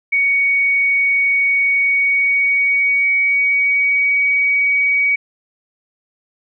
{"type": "tone with pitch glide", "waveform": "sine", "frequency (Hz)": [2237, 2259], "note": ["C#7", "C#7"], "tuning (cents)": [15, 32], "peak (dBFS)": -12, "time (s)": [0.12, 5.16], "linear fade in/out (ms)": 10, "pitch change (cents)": 17, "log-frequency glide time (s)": [1.73, 4.15], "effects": []}